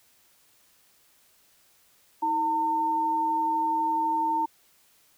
sine tone pair together, 319.8 / 906 Hz, D#4 / A#5, +48 / -50 cents, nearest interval octave + tritone, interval 1802 cents, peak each -33 / -23 dBFS, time 2.22-4.46 s, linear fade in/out 10 ms, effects white hiss -62 dBFS RMS until 5.17 s

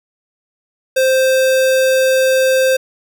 square tone, 523.3 Hz, C5, in tune, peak -11 dBFS, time 0.96-2.77 s, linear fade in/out 10 ms, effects none

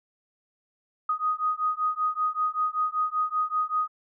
sine beating tone pair, 1244.5 / 1249.7 Hz, D#6 / D#6, 0 / +7 cents, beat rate 5.2 Hz, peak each -27 dBFS, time 1.09-3.88 s, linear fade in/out 5 ms, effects none

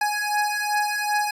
25% pulse beating tone pair, 833 / 835.6 Hz, G#5 / G#5, +5 / +10 cents, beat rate 2.6 Hz, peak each -21 dBFS, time 0.01-1.31 s, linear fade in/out 5 ms, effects resampled to 32000 Hz

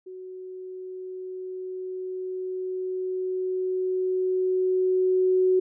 sine tone with level ramp, 371.2 Hz, F#4, 6 cents sharp, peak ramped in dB -37 to -17 dBFS, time 0.06-5.6 s, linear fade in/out 10 ms, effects none

